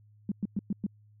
sine tone bursts, 200 Hz, G3, 35 cents sharp, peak -26 dBFS, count 5, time 0.29-0.865 s, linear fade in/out 2 ms, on 27 ms, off 110 ms, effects added 105 Hz sine -56 dBFS peak until 1.2 s

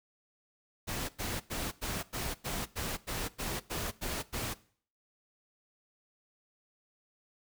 pink noise bursts, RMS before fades -36 dBFS, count 12, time 0.87-4.544 s, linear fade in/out 20 ms, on 220 ms, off 94 ms, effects noise-tail reverb RT60 0.5 s tail -19 dB re dry

